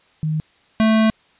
sine / square tone pair in turn, 155.56 / 220 Hz, D#3 / A3, 0 / 0 cents, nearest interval tritone, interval 600 cents, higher second, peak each -18 / -13 dBFS, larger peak second, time 0.23-0.4 / 0.8-1.1 s, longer second, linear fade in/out 0 ms, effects white hiss -56 dBFS RMS until 1.39 s + resampled to 8000 Hz

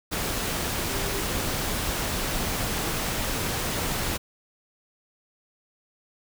sine tone in noise, 395.1 Hz, G4, 14 cents sharp, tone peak -34 dBFS, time 0.89-1.24 s, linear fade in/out 20 ms, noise pink, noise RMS -28 dBFS, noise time 0.11-4.18 s, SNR -9 dB, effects none

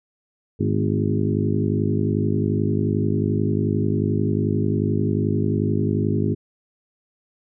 harmonic tone with a mistuned harmonic, 51.3 Hz, G#1, 21 cents flat, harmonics 2 / 3 / 4 / 5 / 6 / 7 / 8, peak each -23 / -25 / -26 / -27 / -28 / -28 / -29 dBFS, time 0.59-6.35 s, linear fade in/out 20 ms, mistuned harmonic 4, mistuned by +53 cents, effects none

